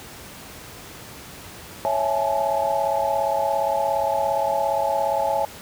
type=chord; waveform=sine; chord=A major seventh; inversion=first; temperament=equal with one note detuned; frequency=554.4 / 659.3 / 830.6 / 867.9 Hz; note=C#5 / E5 / G#5 / A5; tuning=0 / 0 / 0 / -24 cents; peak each=-25 dBFS; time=1.85-5.45 s; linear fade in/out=0 ms; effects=pink hiss -40 dBFS RMS until 5.61 s + high-pass 60 Hz 12 dB/octave